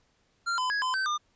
square tone with pitch steps, 1384 / 1012 / 1663 / 1021 / 1542 / 1206 Hz, F6 / B5 / G#6 / C6 / G6 / D6, -16 / +42 / +2 / -43 / -29 / +46 cents, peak -27 dBFS, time 0.46-1.18 s, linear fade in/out 20 ms, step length 120 ms, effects pink hiss -69 dBFS RMS until 1.35 s + resampled to 16000 Hz

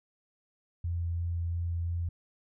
sine tone with vibrato, 85.3 Hz, F2, 40 cents flat, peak -29 dBFS, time 0.84-2.09 s, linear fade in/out 5 ms, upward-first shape sine, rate 2.9 Hz, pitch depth 9 cents each way, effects none

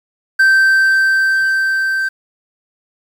triangle tone with level ramp, 1558 Hz, G6, 11 cents flat, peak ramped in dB -5 to -13 dBFS, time 0.39-2.09 s, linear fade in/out 10 ms, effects 7-bit

